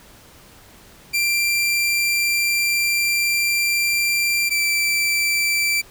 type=tone pair in turn; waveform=sawtooth; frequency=2366 / 2336 Hz; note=D7 / D7; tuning=+12 / -10 cents; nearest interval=unison; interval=22 cents; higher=first; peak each=-14 dBFS; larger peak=neither; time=1.13-4.5 / 4.5-5.82 s; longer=first; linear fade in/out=20 ms; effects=pink hiss -47 dBFS RMS until 5.9 s